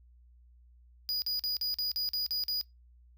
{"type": "tone bursts", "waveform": "square", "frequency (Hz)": 4916, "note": "D#8", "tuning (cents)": -22, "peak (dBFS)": -30, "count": 9, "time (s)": [1.09, 2.612], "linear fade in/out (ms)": 0, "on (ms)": 130, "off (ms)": 44, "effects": ["noise-tail reverb RT60 0.2 s tail -22 dB re dry", "added 60 Hz sine -56 dBFS peak until 3.17 s"]}